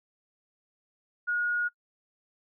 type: tone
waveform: sine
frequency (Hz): 1442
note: F#6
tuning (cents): -45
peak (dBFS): -25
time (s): 1.27-1.69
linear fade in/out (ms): 20
effects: noise-tail reverb RT60 0.1 s tail -23 dB re dry